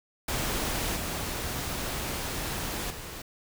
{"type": "noise with level steps", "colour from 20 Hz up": "pink", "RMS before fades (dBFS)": [-30, -33, -40], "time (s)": [0.28, 3.22], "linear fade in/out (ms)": 5, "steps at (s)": [0.96, 2.9], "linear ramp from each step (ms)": 5, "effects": []}